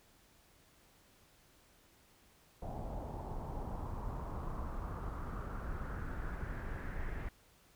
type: noise with low-pass filter sweep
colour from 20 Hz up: brown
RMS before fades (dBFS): -41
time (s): 2.62-7.29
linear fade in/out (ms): 5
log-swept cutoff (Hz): 760 to 1900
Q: 3.5
effects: pink hiss -66 dBFS RMS until 7.75 s